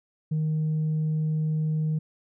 sine tone, 155.56 Hz, D#3, in tune, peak -21 dBFS, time 0.31-1.99 s, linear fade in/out 10 ms, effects tanh soft clip ceiling -21 dBFS

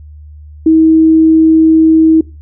sine tone, 320 Hz, D#4, 49 cents sharp, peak -3 dBFS, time 0.66-2.21 s, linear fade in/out 5 ms, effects noise-tail reverb RT60 0.3 s tail -22 dB re dry + added 75 Hz sine -30 dBFS peak until 2.41 s

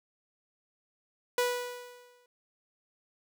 sawtooth tone with exponential decay, 490.8 Hz, B4, 11 cents flat, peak -20 dBFS, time 1.38-2.26 s, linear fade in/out 2 ms, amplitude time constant 190 ms, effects none

